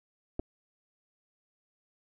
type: clicks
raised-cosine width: 2 ms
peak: -21 dBFS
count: 2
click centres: 0.394 / 0.397 s
effects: none